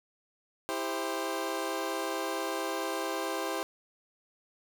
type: chord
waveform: 20% pulse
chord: C major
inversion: first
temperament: equal with one note detuned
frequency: 329.6 / 398.6 / 523.3 Hz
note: E4 / G4 / C5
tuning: 0 / +29 / 0 cents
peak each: -31 dBFS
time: 0.69-3.63 s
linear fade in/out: 0 ms
effects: none